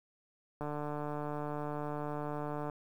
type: click train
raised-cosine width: 1 ms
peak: -25 dBFS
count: 310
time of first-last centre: 0.61-2.698 s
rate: 148 Hz
effects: 10-bit